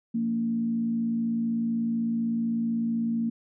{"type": "tone with frequency modulation", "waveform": "sine", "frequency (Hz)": 229.4, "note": "A#3", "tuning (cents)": -28, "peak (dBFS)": -24, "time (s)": [0.14, 3.3], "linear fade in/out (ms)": 10, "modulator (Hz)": 55.9, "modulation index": 0.38, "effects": []}